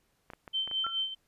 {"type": "clicks", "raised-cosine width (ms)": 0.5, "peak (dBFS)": -29, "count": 6, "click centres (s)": [0.302, 0.335, 0.478, 0.676, 0.713, 0.866]}
{"type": "tone with tremolo", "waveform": "sine", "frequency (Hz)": 3101, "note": "G7", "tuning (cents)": -19, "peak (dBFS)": -27, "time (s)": [0.53, 1.15], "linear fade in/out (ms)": 20, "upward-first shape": "sine", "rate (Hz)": 4.8, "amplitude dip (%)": 70}
{"type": "tone with exponential decay", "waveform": "sine", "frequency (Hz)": 1359, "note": "F6", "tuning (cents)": -48, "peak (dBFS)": -28, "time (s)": [0.84, 1.03], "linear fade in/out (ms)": 5, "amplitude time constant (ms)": 41}
{"effects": ["pink hiss -73 dBFS RMS until 1.27 s", "resampled to 32000 Hz"]}